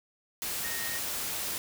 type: tone in noise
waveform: sine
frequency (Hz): 1858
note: A#6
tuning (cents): -6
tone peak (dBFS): -38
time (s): 0.64-0.98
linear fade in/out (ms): 0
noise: white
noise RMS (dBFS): -34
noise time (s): 0.42-1.58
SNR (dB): -7
effects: none